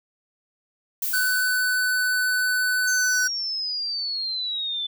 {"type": "noise with exponential decay", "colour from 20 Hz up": "violet", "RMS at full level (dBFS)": -25, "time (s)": [1.02, 2.77], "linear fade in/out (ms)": 5, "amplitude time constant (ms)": 380}
{"type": "tone", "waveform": "square", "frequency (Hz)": 1501, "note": "F#6", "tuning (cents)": 24, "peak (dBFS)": -21, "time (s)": [1.13, 3.28], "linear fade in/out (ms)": 10}
{"type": "exponential sweep", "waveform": "sine", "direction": "down", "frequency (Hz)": [6370, 3489], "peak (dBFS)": -25, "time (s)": [2.87, 4.87], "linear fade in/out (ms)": 10}
{"effects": []}